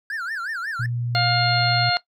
triangle tone with vibrato, 1568 Hz, G6, in tune, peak -24 dBFS, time 0.1-0.86 s, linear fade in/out 2 ms, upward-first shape sine, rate 5.5 Hz, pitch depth 260 cents each way
sine tone, 120 Hz, B2, 49 cents flat, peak -23 dBFS, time 0.79-1.9 s, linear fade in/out 10 ms
harmonic tone, 707 Hz, F5, 21 cents sharp, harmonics 1 / 2 / 3 / 4 / 5 / 6, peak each -23 / -24 / -28 / -32 / -33 / -22 dBFS, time 1.15-1.97 s, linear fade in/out 0 ms
effects noise-tail reverb RT60 0.1 s tail -17 dB re dry

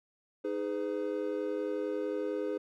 triangle chord, G# minor, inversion second, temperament equal with one note detuned, 311.1 / 415.3 / 506.3 Hz, D#4 / G#4 / B4, 0 / 0 / +43 cents, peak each -35 / -33 / -34 dBFS, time 0.44-2.58 s, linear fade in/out 10 ms, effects none

